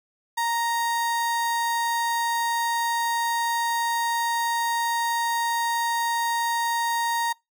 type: tone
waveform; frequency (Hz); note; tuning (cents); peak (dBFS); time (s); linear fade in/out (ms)
35% pulse; 932.3; A#5; 0; -21; 0.37-7.33; 10
effects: noise-tail reverb RT60 0.2 s tail -25 dB re dry